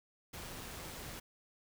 pink noise with amplitude modulation, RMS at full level -45 dBFS, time 0.33-1.2 s, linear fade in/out 10 ms, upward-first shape sine, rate 173 Hz, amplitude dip 30%, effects none

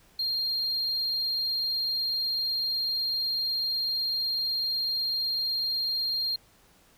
triangle tone, 4208 Hz, C8, 9 cents sharp, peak -24 dBFS, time 0.19-6.36 s, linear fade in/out 5 ms, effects tanh soft clip ceiling -21 dBFS + pink hiss -60 dBFS RMS until 6.97 s

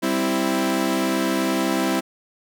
sawtooth chord, C major, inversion second, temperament equal, 196 / 261.6 / 329.6 Hz, G3 / C4 / E4, 0 / 0 / 0 cents, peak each -22 / -20 / -19 dBFS, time 0.02-2.01 s, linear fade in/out 20 ms, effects none

